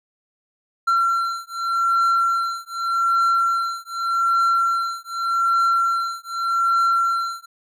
triangle beating tone pair, 1362 / 1362.84 Hz, F6 / F6, -44 / -43 cents, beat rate 0.84 Hz, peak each -19 dBFS, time 0.87-7.46 s, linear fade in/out 10 ms, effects none

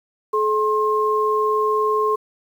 sine tone pair together, 428.9 / 1066 Hz, A4 / C6, -44 / +32 cents, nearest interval octave + major third, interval 1576 cents, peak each -19 dBFS, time 0.33-2.16 s, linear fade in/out 10 ms, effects 8-bit

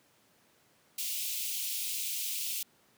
white high-pass noise, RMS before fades -35 dBFS, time 0.98-2.63 s, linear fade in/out 5 ms, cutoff 2400 Hz, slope 48 dB/octave, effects pink hiss -66 dBFS RMS until 2.97 s + high-pass 150 Hz 12 dB/octave

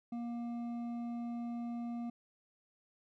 sine tone with hard clipping, 236.5 Hz, A#3, 25 cents sharp, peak -39 dBFS, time 0.12-2.1 s, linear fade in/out 5 ms, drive 7 dB, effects none

